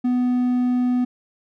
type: tone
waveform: triangle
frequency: 248.3 Hz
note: B3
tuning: 9 cents sharp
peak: -15 dBFS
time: 0.04-1.05 s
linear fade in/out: 10 ms
effects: none